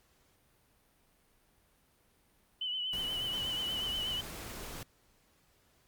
sine tone with vibrato, 2997 Hz, F#7, 22 cents sharp, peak -33 dBFS, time 2.61-4.21 s, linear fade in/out 5 ms, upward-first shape triangle, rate 8.3 Hz, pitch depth 54 cents each way
pink noise, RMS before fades -44 dBFS, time 2.93-4.83 s, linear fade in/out 2 ms
effects pink hiss -69 dBFS RMS until 5.87 s + Opus 48 kbps

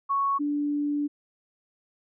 sine tone pair in turn, 1108.7 / 291.6 Hz, C#6 / D4, 0 / -12 cents, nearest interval octave + major seventh, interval 2312 cents, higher first, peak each -22 / -24 dBFS, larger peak first, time 0.09-0.39 / 0.39-1.08 s, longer second, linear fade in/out 20 ms, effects none

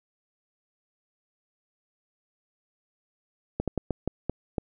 slowing click train, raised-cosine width 2 ms, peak -13 dBFS, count 7, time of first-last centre 3.6-4.582 s, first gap 77 ms, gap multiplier 1.3, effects none

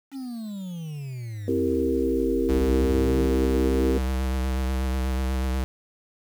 triangle exponential two-way sweep, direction down then up, 280.2 to 43.3 to 176.1 Hz, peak -29 dBFS, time 0.11-3.3 s, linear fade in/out 50 ms, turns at 2.56 s
sine chord, C dominant seventh, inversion none, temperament equal with one note detuned, 261.6 / 329.6 / 392 / 464 Hz, C4 / E4 / G4 / Bb4, 0 / 0 / 0 / -8 cents, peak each -26 / -27 / -27 / -27 dBFS, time 1.48-3.98 s, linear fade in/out 2 ms
square tone with vibrato, 65 Hz, C2, 11 cents flat, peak -24 dBFS, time 2.49-5.64 s, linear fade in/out 0 ms, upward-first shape sine, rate 8.2 Hz, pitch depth 30 cents each way
effects 8-bit

